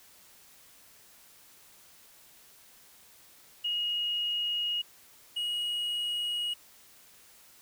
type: tone pair in turn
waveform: sine / triangle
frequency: 2879 / 2894 Hz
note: F#7 / F#7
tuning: -48 / -39 cents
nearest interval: unison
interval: 9 cents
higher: second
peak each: -28 dBFS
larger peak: neither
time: 3.64-4.82 / 5.36-6.54 s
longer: neither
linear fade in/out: 10 ms
effects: white hiss -57 dBFS RMS until 7.61 s